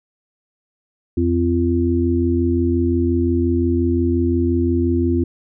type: harmonic tone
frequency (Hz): 85.7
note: F2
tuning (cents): -32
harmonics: 1 / 3 / 4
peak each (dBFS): -19 / -19 / -19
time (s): 1.17-5.24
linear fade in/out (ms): 5
effects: none